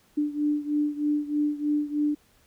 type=beating tone pair; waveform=sine; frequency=295 / 298.2 Hz; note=D4 / D4; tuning=+8 / +27 cents; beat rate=3.2 Hz; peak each=-25 / -28 dBFS; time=0.17-2.15 s; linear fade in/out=10 ms; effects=pink hiss -62 dBFS RMS until 2.46 s